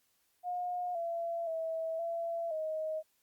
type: tone with pitch steps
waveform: sine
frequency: 716 / 676 / 650 / 673 / 628 Hz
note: F5 / E5 / E5 / E5 / D#5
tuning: +43 / +43 / -24 / +36 / +16 cents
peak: -33 dBFS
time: 0.43-3.03 s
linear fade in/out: 50 ms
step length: 520 ms
effects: white hiss -74 dBFS RMS until 3.22 s + Opus 48 kbps